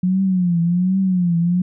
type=tone with vibrato; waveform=sine; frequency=180 Hz; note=F#3; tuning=47 cents flat; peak=-14 dBFS; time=0.03-1.62 s; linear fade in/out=5 ms; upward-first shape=triangle; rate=1.3 Hz; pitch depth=130 cents each way; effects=none